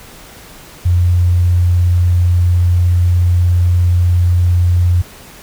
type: tone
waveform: sine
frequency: 88.3 Hz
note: F2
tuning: 20 cents sharp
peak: -8 dBFS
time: 0.85-5.02 s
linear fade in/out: 10 ms
effects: pink hiss -37 dBFS RMS until 5.42 s